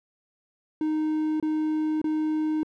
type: tone bursts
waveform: triangle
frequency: 309.9 Hz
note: D#4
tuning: 7 cents flat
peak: -21 dBFS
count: 3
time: 0.81-2.632 s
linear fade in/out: 2 ms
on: 590 ms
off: 26 ms
effects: none